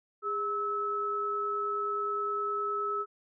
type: tone pair together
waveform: sine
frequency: 409.4 / 1299.8 Hz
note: G#4 / E6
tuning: -25 / -25 cents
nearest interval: octave + minor sixth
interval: 2000 cents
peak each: -35 / -30 dBFS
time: 0.22-3.06 s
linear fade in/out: 50 ms
effects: none